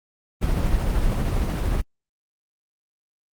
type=noise with tremolo; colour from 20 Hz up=brown; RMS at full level=-20 dBFS; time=0.41-1.82 s; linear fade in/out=20 ms; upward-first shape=triangle; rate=13 Hz; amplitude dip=30%; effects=Opus 24 kbps